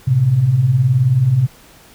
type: beating tone pair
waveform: sine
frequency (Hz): 111.3 / 130.3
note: A2 / C3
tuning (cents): +20 / -7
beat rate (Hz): 19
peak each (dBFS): -18 / -11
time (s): 0.07-1.47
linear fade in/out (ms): 10
effects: pink hiss -45 dBFS RMS until 1.94 s